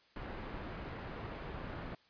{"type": "low-pass noise", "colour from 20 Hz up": "pink", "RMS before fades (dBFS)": -44, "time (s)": [0.16, 1.95], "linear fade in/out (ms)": 2, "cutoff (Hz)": 1900, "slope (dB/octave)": 12, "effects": ["white hiss -67 dBFS RMS until 2.09 s", "resampled to 11025 Hz"]}